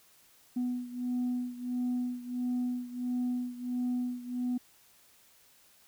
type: beating tone pair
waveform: sine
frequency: 246.9 / 248.4 Hz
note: B3 / B3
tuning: 0 / +10 cents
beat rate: 1.5 Hz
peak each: -31 / -34 dBFS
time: 0.56-4.58 s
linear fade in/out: 10 ms
effects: tanh soft clip ceiling -26 dBFS + white hiss -62 dBFS RMS until 5.87 s